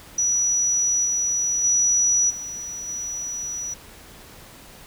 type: tone with level steps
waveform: sine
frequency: 5870 Hz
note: F#8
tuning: 15 cents flat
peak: -18 / -20 / -16 / -30 / -27 dBFS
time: 0.18-3.74 s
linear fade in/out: 5 ms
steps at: 1.04 / 1.63 / 2.29 / 2.87 s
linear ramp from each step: 20 ms
effects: pink hiss -45 dBFS RMS until 4.86 s